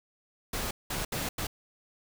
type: noise bursts at uneven times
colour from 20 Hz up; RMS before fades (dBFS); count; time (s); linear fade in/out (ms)
pink; -33; 4; 0.53-0.71 / 0.9-1.05 / 1.12-1.29 / 1.38-1.47; 5
effects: none